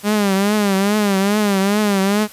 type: tone with vibrato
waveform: sawtooth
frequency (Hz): 202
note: G#3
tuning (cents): -48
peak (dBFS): -10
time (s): 0.03-2.28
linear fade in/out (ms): 50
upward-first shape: triangle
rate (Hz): 2.4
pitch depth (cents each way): 110
effects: white hiss -40 dBFS RMS until 2.32 s + resampled to 32000 Hz